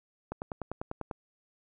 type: click train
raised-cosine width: 1 ms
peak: -21 dBFS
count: 9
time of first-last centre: 0.32-1.112 s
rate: 10.1 Hz
effects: none